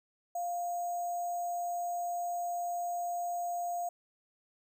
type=tone with sample-and-hold; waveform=sine; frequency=699 Hz; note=F5; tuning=1 cent sharp; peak=-32 dBFS; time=0.35-3.89 s; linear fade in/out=5 ms; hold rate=7350 Hz; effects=none